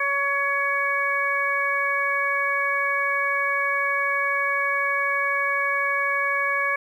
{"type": "harmonic tone", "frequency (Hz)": 561, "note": "C#5", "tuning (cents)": 21, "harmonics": [1, 2, 3, 4], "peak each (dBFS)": [-31, -26, -25, -25], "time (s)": [0, 6.76], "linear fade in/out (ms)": 5, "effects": ["9-bit"]}